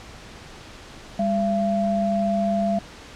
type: tone pair together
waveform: sine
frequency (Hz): 201 / 678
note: G3 / E5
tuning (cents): +44 / +49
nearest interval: octave + major sixth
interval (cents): 2105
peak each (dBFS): -22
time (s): 1.19-2.79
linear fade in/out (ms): 5
effects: pink hiss -42 dBFS RMS until 3.15 s + low-pass 6000 Hz 12 dB/octave